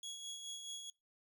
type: tone with tremolo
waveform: 25% pulse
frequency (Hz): 3337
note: G#7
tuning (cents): +8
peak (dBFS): -39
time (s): 0.03-0.9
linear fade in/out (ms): 2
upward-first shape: sine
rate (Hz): 4.7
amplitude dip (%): 45
effects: noise-tail reverb RT60 0.2 s tail -22 dB re dry